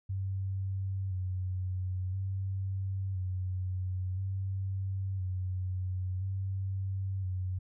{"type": "tone with vibrato", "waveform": "sine", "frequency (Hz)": 94.3, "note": "F#2", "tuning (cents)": 33, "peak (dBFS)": -31, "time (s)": [0.09, 7.59], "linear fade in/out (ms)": 10, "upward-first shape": "square", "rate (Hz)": 0.49, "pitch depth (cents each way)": 34, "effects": []}